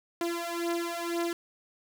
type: beating tone pair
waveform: sawtooth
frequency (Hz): 339.9 / 341.9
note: F4 / F4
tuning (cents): -47 / -37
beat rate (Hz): 2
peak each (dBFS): -29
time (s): 0.21-1.33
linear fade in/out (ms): 2
effects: none